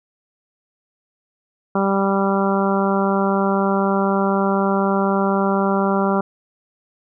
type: harmonic tone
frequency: 196 Hz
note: G3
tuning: in tune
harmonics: 1 / 2 / 3 / 4 / 5 / 6 / 7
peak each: -19 / -22 / -24 / -25 / -26 / -27 / -27 dBFS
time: 1.75-6.21 s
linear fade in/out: 5 ms
effects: none